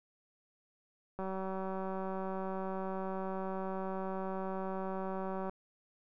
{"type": "click train", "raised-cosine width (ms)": 1, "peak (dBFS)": -26, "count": 819, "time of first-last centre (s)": [1.19, 5.495], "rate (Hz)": 190, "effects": []}